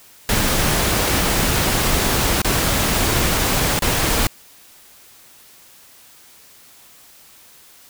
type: noise with dropouts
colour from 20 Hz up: pink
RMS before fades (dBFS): -18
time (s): 0.29-4.27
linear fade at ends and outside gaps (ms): 1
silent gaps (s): 2.418-2.446 / 3.791-3.821
effects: white hiss -47 dBFS RMS until 7.89 s